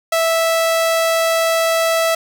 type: tone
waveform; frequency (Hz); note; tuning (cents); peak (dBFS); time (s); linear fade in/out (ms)
sawtooth; 657; E5; -6; -10; 0.12-2.15; 5
effects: none